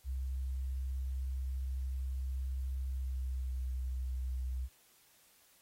sine tone with pitch glide, 65.41 to 63.77 Hz, C2 to C2, 0 to -44 cents, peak -34 dBFS, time 0.04-4.69 s, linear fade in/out 50 ms, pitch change -44 cents, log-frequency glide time 2.87-3.62 s, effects white hiss -66 dBFS RMS until 5.61 s + AAC 48 kbps

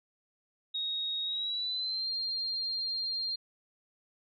sine tone with pitch glide, 3760 to 4196 Hz, A#7 to C8, +14 to +4 cents, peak -31 dBFS, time 0.74-3.36 s, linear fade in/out 10 ms, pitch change +190 cents, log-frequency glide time 1.23-2.09 s, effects none

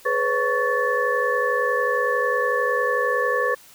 sine tone cluster, 424.3 / 498 / 549 / 1118 / 1747 Hz, G#4 / B4 / C#5 / C#6 / A6, +37 / +14 / -17 / +14 / -13 cents, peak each -29 / -23 / -29 / -25 / -24 dBFS, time 0.05-3.55 s, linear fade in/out 10 ms, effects white hiss -49 dBFS RMS until 3.74 s

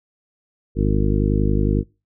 harmonic tone, 51 Hz, G#1, 31 cents flat, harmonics 1 / 2 / 3 / 4 / 5 / 6 / 7 / 9, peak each -19 / -22 / -24 / -25 / -26 / -27 / -27 / -29 dBFS, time 0.75-1.84 s, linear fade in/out 50 ms, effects noise-tail reverb RT60 0.3 s tail -25 dB re dry

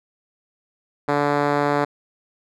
5% pulse tone with band-pass filter, 144.9 Hz, D3, 23 cents flat, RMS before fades -20 dBFS, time 1.08-1.85 s, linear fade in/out 10 ms, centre 440 Hz, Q 0.56, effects none

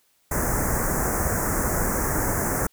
pink band-stop noise, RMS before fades -24 dBFS, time 0.31-2.67 s, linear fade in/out 5 ms, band 1900 to 6200 Hz, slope 48 dB/octave, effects white hiss -65 dBFS RMS until 2.72 s

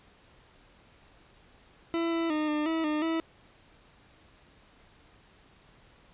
40% pulse tone with pitch steps, 333.9 / 332 / 305.8 / 300.7 / 324.3 / 303.3 / 326.3 Hz, E4 / E4 / D#4 / D4 / E4 / D#4 / E4, +22 / +12 / -30 / +41 / -28 / -44 / -18 cents, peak -26 dBFS, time 1.94-3.2 s, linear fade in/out 0 ms, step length 180 ms, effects pink hiss -59 dBFS RMS until 6.13 s + resampled to 8000 Hz

